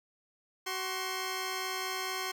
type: tone pair together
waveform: 10% pulse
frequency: 376.5 / 1064.9 Hz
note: F#4 / C6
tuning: +30 / +30 cents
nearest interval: octave + tritone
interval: 1800 cents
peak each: -28 dBFS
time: 0.66-2.32 s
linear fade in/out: 10 ms
effects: none